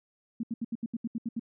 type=tone bursts; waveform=sine; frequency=230 Hz; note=A#3; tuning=23 cents flat; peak=-29 dBFS; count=10; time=0.4-1.396 s; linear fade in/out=5 ms; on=33 ms; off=74 ms; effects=none